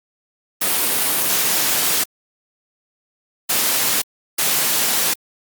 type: noise bursts at uneven times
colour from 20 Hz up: white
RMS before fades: -18 dBFS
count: 3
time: 0.61-2.04 / 3.49-4.02 / 4.38-5.14 s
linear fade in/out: 10 ms
effects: high-pass 150 Hz 12 dB/octave + Opus 32 kbps